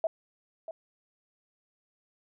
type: tone with echo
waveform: sine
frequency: 651 Hz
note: E5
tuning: 22 cents flat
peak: -24 dBFS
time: 0.04-0.07 s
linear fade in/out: 2 ms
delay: 640 ms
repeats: 1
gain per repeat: -12 dB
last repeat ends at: 0.71 s
effects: none

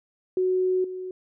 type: tone with level steps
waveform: sine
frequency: 370 Hz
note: F#4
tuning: in tune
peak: -20 / -31 dBFS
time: 0.37-1.11 s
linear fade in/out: 2 ms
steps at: 0.84 s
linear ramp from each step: 5 ms
effects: none

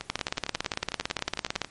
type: two click trains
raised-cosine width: 0.2 ms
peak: -15 / -9 dBFS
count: 19 / 28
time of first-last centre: 0.01-1.646 / 0.1-1.617 s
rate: 11 / 17.8 Hz
effects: pink hiss -54 dBFS RMS until 1.7 s + MP3 48 kbps

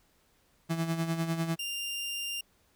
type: tone with tremolo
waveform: 35% pulse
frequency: 164.8 Hz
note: E3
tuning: in tune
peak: -25 dBFS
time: 0.69-1.56 s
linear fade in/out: 20 ms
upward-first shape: sine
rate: 10 Hz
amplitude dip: 60%
type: tone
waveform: sawtooth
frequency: 2794 Hz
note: F7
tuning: in tune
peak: -30 dBFS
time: 1.59-2.41 s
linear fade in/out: 5 ms
effects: pink hiss -68 dBFS RMS until 2.75 s

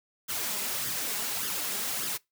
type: noise with flanger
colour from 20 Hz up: white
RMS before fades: -32 dBFS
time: 0.28-2.18 s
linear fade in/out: 20 ms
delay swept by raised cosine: 0.59 to 4.89 ms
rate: 1.7 Hz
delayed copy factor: +0.6
effects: noise-tail reverb RT60 0.2 s tail -24 dB re dry + high-pass 100 Hz 12 dB/octave

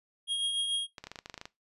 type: tone with tremolo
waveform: square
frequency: 3264 Hz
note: G#7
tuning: 31 cents flat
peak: -28 dBFS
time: 0.27-0.87 s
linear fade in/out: 50 ms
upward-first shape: triangle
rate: 6.9 Hz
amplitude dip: 45%
type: clicks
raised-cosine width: 0.2 ms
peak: -24 dBFS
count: 12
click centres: 0.982 / 1.04 / 1.07 / 1.116 / 1.158 / 1.189 / 1.259 / 1.298 / 1.342 / 1.378 / 1.414 / 1.455 s
effects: noise-tail reverb RT60 0.2 s tail -20 dB re dry + resampled to 32000 Hz

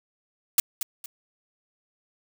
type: noise with echo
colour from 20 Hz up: blue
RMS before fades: -18 dBFS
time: 0.58-0.6 s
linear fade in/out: 2 ms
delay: 230 ms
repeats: 2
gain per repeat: -10 dB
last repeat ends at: 1.06 s
effects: none

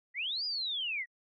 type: linear two-way sweep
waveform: sine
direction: up then down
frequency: 1864.7 to 4978 to 1864.7 Hz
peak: -32 dBFS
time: 0.14-1.06 s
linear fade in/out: 50 ms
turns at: 0.45 s
effects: AAC 64 kbps

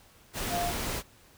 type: tone in noise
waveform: sine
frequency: 698.5 Hz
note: F5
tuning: in tune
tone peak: -29 dBFS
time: 0.49-0.73 s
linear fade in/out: 50 ms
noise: pink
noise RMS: -33 dBFS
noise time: 0.33-1.03 s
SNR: +1 dB
effects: pink hiss -58 dBFS RMS until 1.37 s

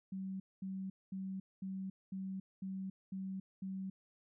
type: tone bursts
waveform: sine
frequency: 191 Hz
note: G3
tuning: 45 cents flat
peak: -39 dBFS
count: 8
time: 0.12-3.9 s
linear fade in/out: 5 ms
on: 280 ms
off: 220 ms
effects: none

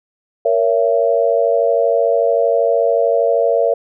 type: chord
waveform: sine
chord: A# diminished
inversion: none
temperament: just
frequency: 466.2 / 559.4 / 671.3 Hz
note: A#4 / C#5 / E5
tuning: 0 / +16 / +31 cents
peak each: -16 dBFS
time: 0.45-3.74 s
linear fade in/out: 5 ms
effects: none

